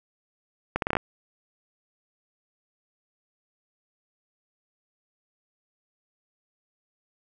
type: accelerating click train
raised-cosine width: 0.5 ms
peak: -9 dBFS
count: 7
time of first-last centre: 0.76-0.969 s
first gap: 62 ms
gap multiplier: 0.76
effects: none